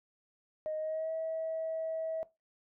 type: tone with pitch glide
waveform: sine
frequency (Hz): 621 to 644.8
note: D#5 to E5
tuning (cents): -3 to -38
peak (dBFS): -32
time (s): 0.66-2.23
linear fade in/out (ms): 0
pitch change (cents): +65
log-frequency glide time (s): 0.77-1.12
effects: noise-tail reverb RT60 0.2 s tail -17 dB re dry + tanh soft clip ceiling -28 dBFS